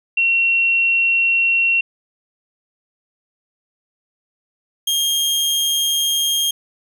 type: tone pair in turn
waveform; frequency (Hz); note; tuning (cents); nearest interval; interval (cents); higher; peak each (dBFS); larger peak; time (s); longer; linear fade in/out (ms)
sine / sawtooth; 2730 / 3226; F7 / G7; -40 / +49; minor third; 289; second; -13; neither; 0.17-1.81 / 4.87-6.51; neither; 5
effects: none